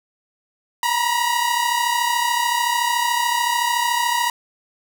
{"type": "tone pair together", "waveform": "sawtooth", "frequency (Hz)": [940.3, 974], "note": ["A#5", "B5"], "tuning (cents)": [15, -24], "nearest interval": "minor second", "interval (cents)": 61, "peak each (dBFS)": -17, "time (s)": [0.83, 4.3], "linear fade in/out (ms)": 2, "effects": []}